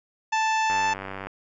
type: harmonic tone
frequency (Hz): 880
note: A5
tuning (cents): 0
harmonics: 1 / 2 / 3 / 4 / 5 / 6 / 7 / 8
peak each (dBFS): -22 / -29 / -30 / -39 / -43 / -41 / -40 / -43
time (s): 0.32-0.94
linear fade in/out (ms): 10
type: click train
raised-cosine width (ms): 0.5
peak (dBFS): -19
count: 56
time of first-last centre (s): 0.7-1.27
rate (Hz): 96.5
effects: none